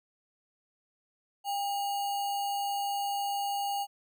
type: tone with sample-and-hold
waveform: sine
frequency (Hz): 802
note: G5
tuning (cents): +39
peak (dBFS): -29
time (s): 1.44-3.87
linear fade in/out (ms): 50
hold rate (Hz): 3675
effects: none